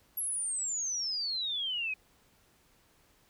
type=exponential sweep; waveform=sine; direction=down; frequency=11520 to 2489 Hz; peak=-31 dBFS; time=0.17-1.94 s; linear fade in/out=5 ms; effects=pink hiss -66 dBFS RMS until 3.29 s